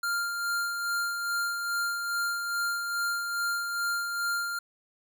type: tone with tremolo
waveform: square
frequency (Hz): 1396.9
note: F6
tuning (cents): 0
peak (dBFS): -27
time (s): 0.03-4.59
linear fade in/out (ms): 5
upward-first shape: sine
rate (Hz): 2.4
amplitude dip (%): 40
effects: none